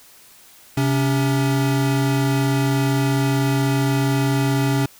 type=tone pair together; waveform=square; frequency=132.78 / 280.8 Hz; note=C3 / C#4; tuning=+26 / +22 cents; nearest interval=octave + minor second; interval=1296 cents; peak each=-19 / -22 dBFS; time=0.77-4.86 s; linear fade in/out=5 ms; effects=white hiss -48 dBFS RMS until 4.99 s